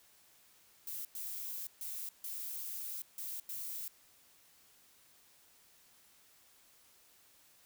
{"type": "noise bursts at uneven times", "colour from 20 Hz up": "violet", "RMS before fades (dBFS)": -42, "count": 6, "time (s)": [[0.87, 1.05], [1.15, 1.67], [1.81, 2.09], [2.24, 3.02], [3.18, 3.4], [3.49, 3.88]], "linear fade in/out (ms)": 2, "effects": ["white hiss -65 dBFS RMS until 7.65 s"]}